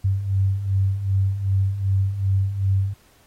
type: beating tone pair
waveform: sine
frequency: 95.1 / 97.7 Hz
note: F#2 / G2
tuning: +48 / -5 cents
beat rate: 2.6 Hz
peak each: -25 / -19 dBFS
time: 0.04-2.94 s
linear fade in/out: 10 ms
effects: pink hiss -57 dBFS RMS until 3.26 s + AAC 48 kbps